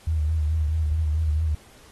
sine tone with vibrato, 77.78 Hz, D#2, in tune, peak -20 dBFS, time 0.07-1.55 s, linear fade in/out 5 ms, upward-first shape sine, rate 4.6 Hz, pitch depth 59 cents each way, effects pink hiss -52 dBFS RMS until 1.91 s + AAC 32 kbps

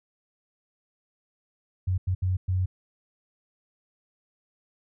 sine tone bursts at uneven times, 92.5 Hz, F#2, in tune, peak -22 dBFS, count 4, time 1.87-1.98 / 2.07-2.15 / 2.22-2.37 / 2.48-2.66 s, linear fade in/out 10 ms, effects none

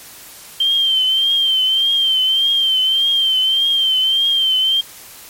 sine tone with vibrato, 3140 Hz, G7, 2 cents sharp, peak -12 dBFS, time 0.6-4.81 s, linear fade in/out 5 ms, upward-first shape triangle, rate 1.7 Hz, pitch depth 61 cents each way, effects white hiss -38 dBFS RMS until 5.29 s + MP3 64 kbps

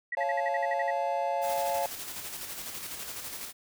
sine tone bursts, 1927 Hz, B6, 43 cents flat, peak -30 dBFS, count 10, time 0.12-0.907 s, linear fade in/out 5 ms, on 31 ms, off 53 ms
triangle chord, Db augmented, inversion none, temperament just, 554.4 / 693 / 866.2 Hz, Db5 / F5 / A5, 0 / -14 / -27 cents, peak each -30 / -29 / -30 dBFS, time 0.17-1.86 s, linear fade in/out 2 ms
white noise with tremolo, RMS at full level -38 dBFS, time 1.41-3.53 s, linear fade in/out 50 ms, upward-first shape square, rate 12 Hz, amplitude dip 35%
effects none

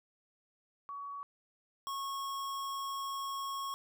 sine / square tone pair in turn, 1128 / 1096.5 Hz, C#6 / C#6, +30 / -19 cents, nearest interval unison, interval 49 cents, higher first, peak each -40 / -37 dBFS, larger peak second, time 0.89-1.23 / 1.87-3.74 s, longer second, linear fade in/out 0 ms, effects none

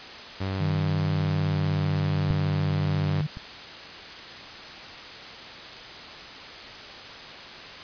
sawtooth tone, 96 Hz, G2, 36 cents flat, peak -23 dBFS, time 0.4-3.22 s, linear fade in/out 10 ms
sine tone with pitch glide, 154.2 to 150.42 Hz, D#3 to D3, -15 to +42 cents, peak -24 dBFS, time 0.6-3.27 s, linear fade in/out 10 ms, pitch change -43 cents, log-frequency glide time 1.01-2.04 s
clicks, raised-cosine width 5 ms, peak -15 / -25 dBFS, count 2, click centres 2.308 / 3.371 s
effects white hiss -40 dBFS RMS until 7.83 s + resampled to 11025 Hz

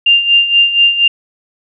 sine tone with tremolo, 2794 Hz, F7, in tune, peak -4 dBFS, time 0.06-1.08 s, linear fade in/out 5 ms, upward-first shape sine, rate 4.2 Hz, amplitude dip 70%, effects none

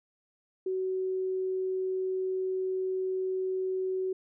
sine tone, 375.2 Hz, F#4, 24 cents sharp, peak -28 dBFS, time 0.66-4.13 s, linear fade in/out 5 ms, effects none

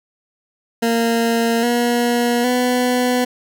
20% pulse tone with pitch steps, 231 / 239.7 / 248.7 Hz, A#3 / A#3 / B3, -16 / +48 / +12 cents, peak -10 dBFS, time 0.82-3.25 s, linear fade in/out 10 ms, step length 810 ms, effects none

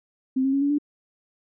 sine tone with pitch steps, 261.6 / 269 / 276.5 / 284.3 / 292.3 Hz, C4 / C4 / C#4 / C#4 / D4, 0 / +48 / -4 / +44 / -8 cents, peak -19 dBFS, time 0.36-0.785 s, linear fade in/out 10 ms, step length 85 ms, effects none

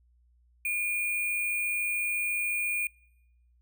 sine tone with sample-and-hold, 2428 Hz, D#7, 43 cents flat, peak -27 dBFS, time 0.65-2.87 s, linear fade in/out 2 ms, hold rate 11025 Hz, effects noise-tail reverb RT60 0.9 s tail -26 dB re dry + added 60 Hz sine -61 dBFS peak until 3.61 s

